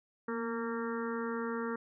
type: harmonic tone with a mistuned harmonic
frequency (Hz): 229.8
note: A#3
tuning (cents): -25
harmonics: 1 / 2 / 4 / 5 / 6 / 7 / 8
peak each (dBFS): -37 / -37 / -45 / -44 / -43 / -48 / -48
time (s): 0.28-1.76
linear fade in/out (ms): 5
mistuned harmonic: 1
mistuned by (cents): +36
effects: none